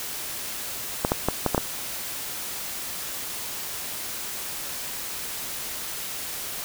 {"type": "clicks", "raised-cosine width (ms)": 1, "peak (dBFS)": -6, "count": 6, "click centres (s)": [1.049, 1.119, 1.286, 1.463, 1.547, 1.579], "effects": ["white hiss -33 dBFS RMS until 6.64 s"]}